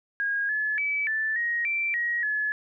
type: tone with pitch steps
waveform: sine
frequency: 1634 / 1716 / 2297 / 1759 / 1882 / 2345 / 1895 / 1710 Hz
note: G#6 / A6 / D7 / A6 / A#6 / D7 / A#6 / A6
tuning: -29 / -44 / -39 / -1 / +16 / -3 / +28 / -50 cents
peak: -24 dBFS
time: 0.2-2.52 s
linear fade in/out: 0 ms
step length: 290 ms
effects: none